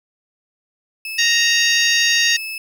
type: tone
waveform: 35% pulse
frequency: 2609 Hz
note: E7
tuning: 18 cents flat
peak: -24 dBFS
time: 1.05-2.58 s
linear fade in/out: 2 ms
type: harmonic tone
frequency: 932.3 Hz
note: A#5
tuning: in tune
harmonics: 2 / 3 / 4 / 5 / 6 / 7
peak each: -18 / -20 / -21 / -22 / -23 / -23 dBFS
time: 1.18-2.37 s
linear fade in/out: 10 ms
effects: none